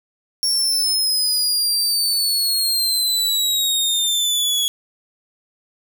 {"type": "exponential sweep", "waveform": "sawtooth", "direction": "down", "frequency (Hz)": [5510, 3344], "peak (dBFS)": -14, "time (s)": [0.43, 4.68], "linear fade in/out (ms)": 0, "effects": []}